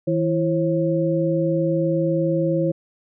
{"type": "tone cluster", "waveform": "sine", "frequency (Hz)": [161.1, 333.5, 538], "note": ["E3", "E4", "C5"], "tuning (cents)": [-39, 20, 48], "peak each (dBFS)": -22, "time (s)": [0.07, 2.72], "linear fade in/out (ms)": 10, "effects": []}